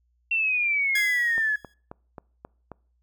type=exponential sweep; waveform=sine; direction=down; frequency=2726 to 1689 Hz; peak=-21 dBFS; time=0.31-1.56 s; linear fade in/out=5 ms
type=tone with exponential decay; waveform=sawtooth; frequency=1669 Hz; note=G#6; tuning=8 cents sharp; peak=-20 dBFS; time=0.95-1.74 s; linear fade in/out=5 ms; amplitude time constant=170 ms
type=click train; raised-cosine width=1 ms; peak=-24 dBFS; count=6; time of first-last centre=1.38-2.717 s; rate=3.74 Hz
effects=noise-tail reverb RT60 0.5 s tail -26 dB re dry + added 60 Hz sine -65 dBFS peak until 3.02 s